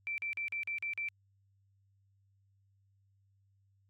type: tone bursts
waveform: sine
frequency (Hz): 2339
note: D7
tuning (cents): -8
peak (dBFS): -34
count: 7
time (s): 0.07-1.086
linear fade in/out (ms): 0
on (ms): 110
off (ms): 41
effects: added 98 Hz sine -68 dBFS peak until 3.89 s + AAC 48 kbps